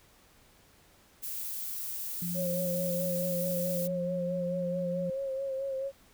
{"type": "noise", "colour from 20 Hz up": "violet", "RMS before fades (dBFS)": -37, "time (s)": [1.22, 3.88], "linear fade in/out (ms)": 20}
{"type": "tone", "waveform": "sine", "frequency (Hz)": 174.4, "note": "F3", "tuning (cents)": -2, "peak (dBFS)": -33, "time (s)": [2.22, 5.1], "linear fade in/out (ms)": 2}
{"type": "tone with vibrato", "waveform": "sine", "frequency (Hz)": 539, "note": "C#5", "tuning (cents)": -49, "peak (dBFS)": -31, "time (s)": [2.34, 5.92], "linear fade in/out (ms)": 50, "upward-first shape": "sine", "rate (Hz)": 4.6, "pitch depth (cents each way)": 37}
{"effects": ["pink hiss -61 dBFS RMS until 6.13 s"]}